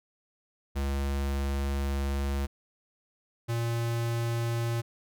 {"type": "tone pair in turn", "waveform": "square", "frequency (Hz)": [69.3, 116.79], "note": ["C#2", "A#2"], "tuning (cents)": [0, 4], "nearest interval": "major sixth", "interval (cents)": 904, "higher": "second", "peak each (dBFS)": -28, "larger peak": "neither", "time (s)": [[0.75, 2.47], [3.48, 4.82]], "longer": "first", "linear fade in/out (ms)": 20, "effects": []}